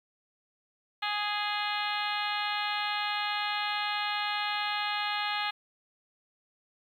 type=harmonic tone with a mistuned harmonic; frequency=415.3 Hz; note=G#4; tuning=in tune; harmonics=2 / 3 / 4 / 5 / 6 / 7 / 8 / 9 / 10; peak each=-34 / -36 / -37 / -38 / -39 / -39 / -40 / -41 / -41 dBFS; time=1.02-5.51 s; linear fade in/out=10 ms; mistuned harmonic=9; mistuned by=-41 cents; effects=10-bit